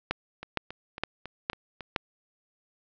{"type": "two click trains", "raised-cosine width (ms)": 0.3, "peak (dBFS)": [-22, -10], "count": [6, 5], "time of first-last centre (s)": [[0.43, 1.807], [0.11, 1.962]], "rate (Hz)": [3.63, 2.16], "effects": ["low-pass 5000 Hz 12 dB/octave"]}